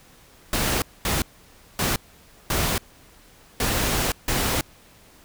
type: noise bursts at uneven times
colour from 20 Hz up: pink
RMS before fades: -23 dBFS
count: 6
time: 0.53-0.82 / 1.05-1.22 / 1.79-1.96 / 2.5-2.78 / 3.6-4.12 / 4.28-4.61 s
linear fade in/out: 2 ms
effects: pink hiss -52 dBFS RMS until 5.24 s